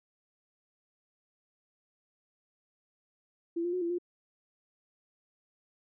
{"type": "tone with pitch steps", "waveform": "sine", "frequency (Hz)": [337.5, 349.8, 364.2, 340.6, 352.3], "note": ["E4", "F4", "F#4", "F4", "F4"], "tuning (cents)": [41, 3, -27, -43, 15], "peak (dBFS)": -29, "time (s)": [3.56, 3.985], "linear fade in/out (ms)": 10, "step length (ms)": 85, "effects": []}